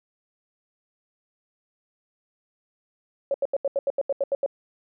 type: tone bursts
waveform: sine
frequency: 554.4 Hz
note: C#5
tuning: in tune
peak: -20 dBFS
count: 11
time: 3.31-4.462 s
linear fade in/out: 2 ms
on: 32 ms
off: 80 ms
effects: none